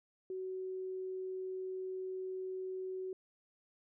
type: tone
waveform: sine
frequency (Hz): 374.5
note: F#4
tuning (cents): +21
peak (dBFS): -38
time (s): 0.3-3.13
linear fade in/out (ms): 2
effects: none